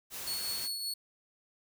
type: noise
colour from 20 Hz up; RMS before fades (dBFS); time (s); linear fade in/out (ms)
white; -41; 0.1-0.69; 50
type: tone with tremolo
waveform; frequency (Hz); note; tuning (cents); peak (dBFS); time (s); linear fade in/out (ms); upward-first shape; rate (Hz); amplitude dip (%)
sawtooth; 4391; C#8; -17; -30; 0.27-0.94; 5; triangle; 5.3; 40
effects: none